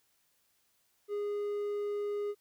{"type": "tone", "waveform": "triangle", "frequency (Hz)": 411.6, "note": "G#4", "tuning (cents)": -16, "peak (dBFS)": -30, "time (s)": [1.08, 2.35], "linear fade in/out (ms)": 50, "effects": ["white hiss -73 dBFS RMS until 2.4 s"]}